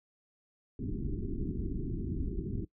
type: low-pass noise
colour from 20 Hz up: pink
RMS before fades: -35 dBFS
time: 0.79-2.65 s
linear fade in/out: 5 ms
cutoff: 400 Hz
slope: 96 dB/octave
effects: noise-tail reverb RT60 0.1 s tail -20 dB re dry